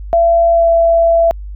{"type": "tone with pitch glide", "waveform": "sine", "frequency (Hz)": [675, 669.2], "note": ["E5", "E5"], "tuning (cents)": [41, 26], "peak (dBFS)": -7, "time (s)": [0.13, 1.31], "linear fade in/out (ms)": 0, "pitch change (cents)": -15, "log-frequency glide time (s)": [0.52, 0.69], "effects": ["added 50 Hz sine -24 dBFS peak until 1.55 s"]}